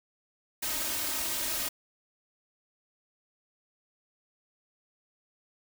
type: noise with comb filter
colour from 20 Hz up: white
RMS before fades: -32 dBFS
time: 0.62-1.69 s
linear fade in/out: 10 ms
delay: 3.2 ms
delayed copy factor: +0.9
effects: none